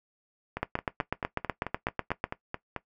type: two click trains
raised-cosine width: 0.5 ms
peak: -17 / -12 dBFS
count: 11 / 14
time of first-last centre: 0.57-2.763 / 0.63-2.241 s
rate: 4.56 / 8.07 Hz
effects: noise-tail reverb RT60 0.1 s tail -17 dB re dry